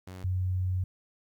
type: tone pair in turn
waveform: sawtooth / sine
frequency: 92.5 / 92.16 Hz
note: F#2 / F#2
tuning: 0 / -6 cents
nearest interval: unison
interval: 6 cents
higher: first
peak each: -37 / -26 dBFS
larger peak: second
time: 0.07-0.24 / 0.24-0.84 s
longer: second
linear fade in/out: 5 ms
effects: 11-bit